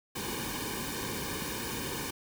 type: noise with comb filter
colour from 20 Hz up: pink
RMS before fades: -36 dBFS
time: 0.15-2.11 s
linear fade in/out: 10 ms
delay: 1.5 ms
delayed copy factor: -0.85
effects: none